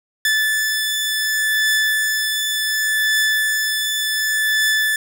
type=beating tone pair; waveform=sawtooth; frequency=1745 / 1745.68 Hz; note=A6 / A6; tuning=-15 / -14 cents; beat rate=0.68 Hz; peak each=-21 / -14 dBFS; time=0.25-4.96 s; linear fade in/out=2 ms; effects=none